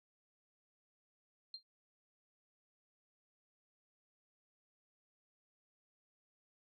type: tone with exponential decay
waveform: sine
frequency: 4186 Hz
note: C8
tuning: in tune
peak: -40 dBFS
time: 1.54-1.63 s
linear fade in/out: 2 ms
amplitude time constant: 19 ms
effects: none